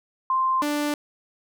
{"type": "tone pair in turn", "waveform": ["sine", "sawtooth"], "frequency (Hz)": [1046.5, 294.4], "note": ["C6", "D4"], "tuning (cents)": [0, 4], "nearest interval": "octave + minor seventh", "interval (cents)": 2196, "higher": "first", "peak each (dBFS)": -19, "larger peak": "neither", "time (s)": [[0.3, 0.62], [0.62, 0.94]], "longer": "neither", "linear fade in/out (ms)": 2, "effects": []}